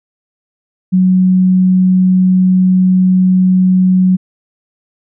sine tone, 185 Hz, F#3, in tune, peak -6 dBFS, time 0.92-4.17 s, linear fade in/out 20 ms, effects none

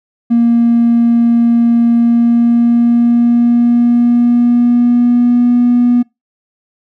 triangle tone with pitch glide, 234.5 to 242.8 Hz, A#3 to B3, +11 to -29 cents, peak -3 dBFS, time 0.3-6.03 s, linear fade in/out 20 ms, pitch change +60 cents, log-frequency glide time 1.94-5.54 s, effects noise-tail reverb RT60 0.2 s tail -26 dB re dry + tanh soft clip ceiling -3 dBFS

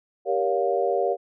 sine chord, G half-diminished seventh, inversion none, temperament just, 392 / 470.4 / 564.5 / 705.6 Hz, G4 / Bb4 / Db5 / F5, 0 / +16 / +31 / +18 cents, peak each -26 dBFS, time 0.25-1.17 s, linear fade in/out 50 ms, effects none

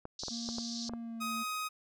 clicks, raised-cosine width 1 ms, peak -27 dBFS, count 7, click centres 0.054 / 0.235 / 0.283 / 0.489 / 0.584 / 0.895 / 0.936 s
pink band-pass noise, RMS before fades -42 dBFS, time 0.19-0.89 s, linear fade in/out 2 ms, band 4000 to 6100 Hz, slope 48 dB/octave
triangle tone with pitch glide, 233.1 to 227.4 Hz, A#3 to A#3, 0 to -43 cents, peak -37 dBFS, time 0.3-1.44 s, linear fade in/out 20 ms, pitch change -43 cents, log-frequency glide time 0.96-1.2 s
sawtooth tone, 1256 Hz, D#6, 16 cents sharp, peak -31 dBFS, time 1.2-1.69 s, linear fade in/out 20 ms
effects none

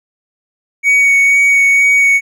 triangle tone with vibrato, 2238 Hz, C#7, 16 cents sharp, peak -5 dBFS, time 0.83-2.21 s, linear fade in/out 50 ms, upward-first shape sine, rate 2.1 Hz, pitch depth 10 cents each way, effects none

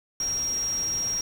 sine tone in noise, 5620 Hz, F8, 10 cents sharp, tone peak -25 dBFS, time 0.2-1.21 s, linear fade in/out 2 ms, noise pink, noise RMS -40 dBFS, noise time 0.2-1.21 s, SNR +12 dB, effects none

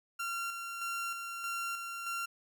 30% pulse tone with tremolo, 1376 Hz, F6, 26 cents flat, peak -32 dBFS, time 0.19-2.26 s, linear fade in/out 10 ms, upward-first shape square, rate 1.6 Hz, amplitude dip 40%, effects none

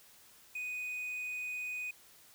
triangle tone, 2489 Hz, D#7, in tune, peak -35 dBFS, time 0.55-1.91 s, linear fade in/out 5 ms, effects white hiss -60 dBFS RMS until 2.34 s

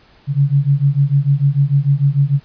sine beating tone pair, 137.3 / 144 Hz, C#3 / D3, -16 / -34 cents, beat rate 6.7 Hz, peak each -14 dBFS, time 0.27-2.4 s, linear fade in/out 50 ms, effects pink hiss -50 dBFS RMS until 2.44 s + resampled to 11025 Hz

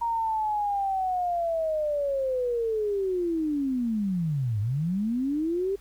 sine linear two-way sweep, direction down then up, 939 to 99 to 401.3 Hz, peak -24 dBFS, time 0.01-5.76 s, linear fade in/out 10 ms, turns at 4.6 s, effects added 50 Hz sine -51 dBFS peak until 5.8 s + pink hiss -58 dBFS RMS until 5.8 s

